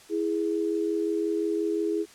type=tone pair together; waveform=sine; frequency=329.6 / 415.3 Hz; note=E4 / G#4; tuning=0 / 0 cents; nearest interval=major third; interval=400 cents; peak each=-27 dBFS; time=0.09-2.06 s; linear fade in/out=50 ms; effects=white hiss -52 dBFS RMS until 2.14 s + low-pass 9000 Hz 12 dB/octave